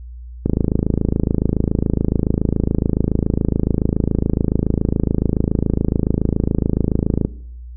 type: click train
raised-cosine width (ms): 3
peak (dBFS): -3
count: 185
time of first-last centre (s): 0.46-7.25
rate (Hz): 27.1
effects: noise-tail reverb RT60 0.7 s tail -20 dB re dry + added 60 Hz sine -31 dBFS peak until 7.76 s